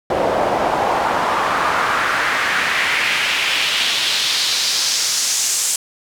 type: noise with band-pass filter sweep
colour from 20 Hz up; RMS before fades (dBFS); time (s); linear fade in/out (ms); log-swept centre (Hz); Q
pink; -18; 0.1-5.76; 2; 570 to 7700; 2
effects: none